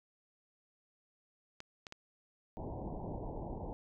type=clicks; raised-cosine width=0.2 ms; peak=-28 dBFS; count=3; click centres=1.604 / 1.868 / 1.924 s
type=low-pass noise; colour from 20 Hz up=pink; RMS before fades=-42 dBFS; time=2.57-3.73 s; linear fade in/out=0 ms; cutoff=950 Hz; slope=96 dB/octave
effects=none